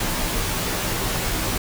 pink noise with comb filter, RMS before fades -24 dBFS, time 0-1.58 s, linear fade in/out 5 ms, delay 14 ms, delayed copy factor -0.7, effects none

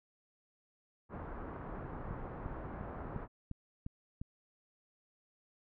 pink low-pass noise, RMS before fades -44 dBFS, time 1.09-3.28 s, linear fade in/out 50 ms, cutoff 1400 Hz, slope 24 dB/octave
click train, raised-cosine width 5 ms, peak -29 dBFS, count 7, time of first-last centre 2.11-4.215 s, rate 2.85 Hz
effects none

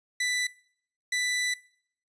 sawtooth tone bursts at uneven times, 1984 Hz, B6, 7 cents sharp, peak -22 dBFS, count 2, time 0.2-0.47 / 1.12-1.54 s, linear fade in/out 5 ms, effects noise-tail reverb RT60 0.6 s tail -21 dB re dry + resampled to 22050 Hz

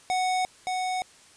square tone pair in turn, 740 / 740 Hz, F#5 / F#5, 0 / 0 cents, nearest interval unison, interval 0 cents, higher neither, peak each -24 / -27 dBFS, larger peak first, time 0.1-0.45 / 0.67-1.02 s, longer neither, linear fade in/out 0 ms, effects white hiss -54 dBFS RMS until 1.36 s + resampled to 22050 Hz

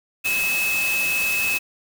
sine tone in noise, 2590 Hz, E7, 31 cents flat, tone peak -20 dBFS, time 0.24-1.59 s, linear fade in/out 20 ms, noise white, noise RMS -28 dBFS, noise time 0.24-1.59 s, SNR +5 dB, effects none

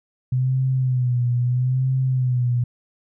sine tone with vibrato, 126.4 Hz, B2, 41 cents sharp, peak -17 dBFS, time 0.32-2.64 s, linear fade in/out 5 ms, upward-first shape sine, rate 0.77 Hz, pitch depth 66 cents each way, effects none

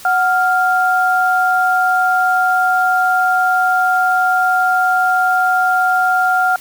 sine tone pair together, 740 / 1396.9 Hz, F#5 / F6, 0 / 0 cents, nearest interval major seventh, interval 1100 cents, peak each -14 dBFS, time 0.05-6.56 s, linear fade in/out 2 ms, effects white hiss -37 dBFS RMS until 6.6 s

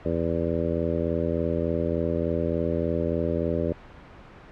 harmonic tone, 83.4 Hz, E2, 21 cents sharp, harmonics 1 / 2 / 3 / 4 / 5 / 6 / 7, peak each -31 / -31 / -31 / -31 / -31 / -31 / -31 dBFS, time 0.05-3.73 s, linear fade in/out 5 ms, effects pink hiss -46 dBFS RMS until 4.51 s + low-pass 2000 Hz 12 dB/octave

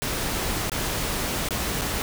pink noise with dropouts, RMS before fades -27 dBFS, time 0.02-2.02 s, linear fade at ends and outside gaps 0 ms, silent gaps 0.697-0.718 / 1.487-1.507 / 1.812-1.817 s, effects none

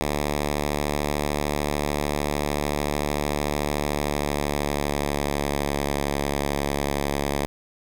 5% pulse tone with pitch glide, 73.42 to 71.04 Hz, D2 to C#2, 0 to +43 cents, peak -12 dBFS, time 0.01-7.46 s, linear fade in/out 0 ms, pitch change -57 cents, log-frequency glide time 3.77-6 s, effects none

